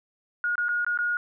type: tone with dropouts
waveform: sine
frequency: 1438 Hz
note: F#6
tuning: 50 cents flat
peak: -23 dBFS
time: 0.44-1.17 s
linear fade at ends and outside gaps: 1 ms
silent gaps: 0.555-0.58 / 0.684-0.69 / 0.847-0.865 / 0.975-0.988 s
effects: none